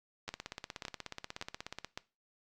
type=two click trains; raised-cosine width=0.2 ms; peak=-23 / -21 dBFS; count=27 / 4; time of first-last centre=0.28-1.846 / 0.29-1.975 s; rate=16.6 / 1.78 Hz; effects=noise-tail reverb RT60 0.3 s tail -20 dB re dry + Opus 48 kbps